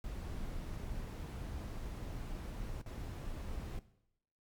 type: noise with dropouts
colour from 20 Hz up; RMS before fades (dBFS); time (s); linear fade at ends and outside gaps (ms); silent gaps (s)
brown; -42; 0.04-3.79; 1; 2.816-2.861
effects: noise-tail reverb RT60 0.8 s tail -17 dB re dry + MP3 96 kbps